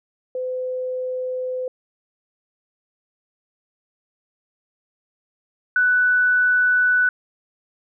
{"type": "tone pair in turn", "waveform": "sine", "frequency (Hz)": [509, 1488.7], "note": ["C5", "F#6"], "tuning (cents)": [-48, 10], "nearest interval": "octave + perfect fifth", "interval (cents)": 1858, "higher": "second", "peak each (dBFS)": [-23, -14], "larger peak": "second", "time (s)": [[0.35, 1.68], [5.76, 7.09]], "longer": "neither", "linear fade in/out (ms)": 2, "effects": []}